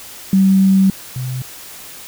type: tone pair in turn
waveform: sine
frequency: 192.2 / 128.28 Hz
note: G3 / C3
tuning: -34 / -34 cents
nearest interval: perfect fifth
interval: 700 cents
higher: first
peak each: -8 / -20 dBFS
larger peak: first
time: 0.33-0.9 / 1.16-1.42 s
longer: first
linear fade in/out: 2 ms
effects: white hiss -35 dBFS RMS until 2.07 s